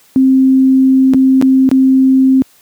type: tone with dropouts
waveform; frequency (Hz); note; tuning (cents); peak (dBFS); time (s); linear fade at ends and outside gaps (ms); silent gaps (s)
sine; 263.7; C4; +14; -5; 0.16-2.42; 0; 1.136-1.144 / 1.414-1.424 / 1.69-1.714
effects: white hiss -48 dBFS RMS until 2.61 s + high-pass 80 Hz 12 dB/octave